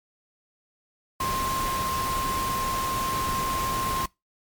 sine tone in noise, 1057 Hz, C6, 17 cents sharp, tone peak -26 dBFS, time 1.2-4.06 s, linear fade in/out 5 ms, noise pink, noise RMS -31 dBFS, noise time 1.2-4.06 s, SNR +2 dB, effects noise-tail reverb RT60 0.2 s tail -23 dB re dry + MP3 96 kbps

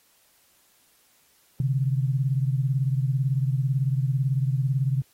sine beating tone pair, 130.81 / 148.81 Hz, C3 / D3, 0 / +23 cents, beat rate 18 Hz, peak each -22 / -27 dBFS, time 1.6-5.02 s, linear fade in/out 2 ms, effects white hiss -62 dBFS RMS until 5.13 s + AAC 48 kbps

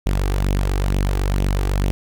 sawtooth tone with flanger, 48.02 Hz, G1, 35 cents flat, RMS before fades -19 dBFS, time 0.06-1.91 s, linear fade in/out 0 ms, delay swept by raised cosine 0.31 to 2.61 ms, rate 2.2 Hz, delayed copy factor +0.5, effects none

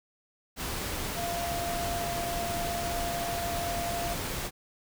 sine tone in noise, 690 Hz, F5, 21 cents flat, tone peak -32 dBFS, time 1.14-4.17 s, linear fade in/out 50 ms, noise pink, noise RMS -34 dBFS, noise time 0.56-4.51 s, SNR -1 dB, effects none

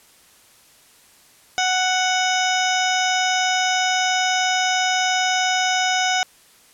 harmonic tone, 741 Hz, F#5, 2 cents sharp, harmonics 1 / 2 / 3 / 4 / 5 / 7 / 8 / 9, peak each -21 / -24 / -26 / -27 / -28 / -29 / -30 / -31 dBFS, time 1.58-6.23 s, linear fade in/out 0 ms, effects white hiss -52 dBFS RMS until 6.73 s + low-pass 12000 Hz 12 dB/octave

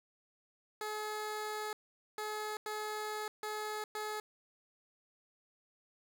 15% pulse tone bursts at uneven times, 426 Hz, G#4, 44 cents sharp, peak -31 dBFS, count 5, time 0.81-1.73 / 2.18-2.57 / 2.66-3.28 / 3.43-3.84 / 3.95-4.2 s, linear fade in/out 2 ms, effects none

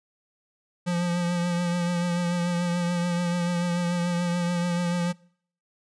square tone with vibrato, 174.61 Hz, F3, in tune, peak -24 dBFS, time 0.86-5.13 s, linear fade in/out 20 ms, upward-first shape triangle, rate 6.9 Hz, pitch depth 34 cents each way, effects noise-tail reverb RT60 0.6 s tail -25 dB re dry + resampled to 22050 Hz

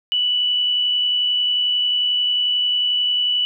sine tone with amplitude modulation, 2962 Hz, F#7, 1 cent sharp, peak -15 dBFS, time 0.12-3.45 s, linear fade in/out 0 ms, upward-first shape sine, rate 71.2 Hz, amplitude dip 25%, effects none

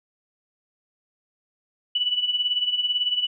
sine tone with tremolo, 2960 Hz, F#7, in tune, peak -18 dBFS, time 1.95-3.27 s, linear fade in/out 5 ms, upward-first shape sine, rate 18 Hz, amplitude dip 70%, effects none

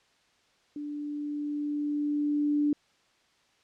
sine tone with level ramp, 293.7 Hz, D4, in tune, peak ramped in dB -34 to -22 dBFS, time 0.76-2.73 s, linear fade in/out 2 ms, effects white hiss -66 dBFS RMS until 3.63 s + low-pass 5000 Hz 12 dB/octave

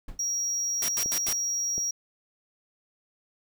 brown noise with exponential decay, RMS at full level -33 dBFS, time 0.08-0.26 s, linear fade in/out 5 ms, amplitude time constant 37 ms
triangle tone, 5670 Hz, F8, 25 cents sharp, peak -25 dBFS, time 0.19-1.91 s, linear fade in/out 5 ms
white noise bursts, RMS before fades -31 dBFS, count 4, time 0.82-1.329 s, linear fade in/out 2 ms, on 65 ms, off 83 ms
clicks, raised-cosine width 2 ms, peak -26 / -28 / -26 dBFS, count 3, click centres 1.06 / 1.285 / 1.78 s
effects none

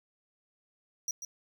square tone with echo, 5790 Hz, F#8, 38 cents flat, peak -31 dBFS, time 1.08-1.11 s, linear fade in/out 2 ms, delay 140 ms, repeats 1, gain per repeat -8 dB, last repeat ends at 1.25 s, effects none

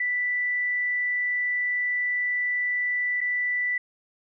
sine tone with dropouts, 1975.5 Hz, B6, in tune, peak -23 dBFS, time 0-3.78 s, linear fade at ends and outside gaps 5 ms, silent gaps 3.207-3.212 s, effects none

